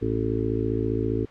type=harmonic tone; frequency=55 Hz; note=A1; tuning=in tune; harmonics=1 / 2 / 4 / 5 / 6 / 7 / 8; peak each=-34 / -28 / -34 / -29 / -32 / -30 / -30 dBFS; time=0.01-1.26 s; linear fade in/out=20 ms; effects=white hiss -49 dBFS RMS until 1.3 s + low-pass 2000 Hz 12 dB/octave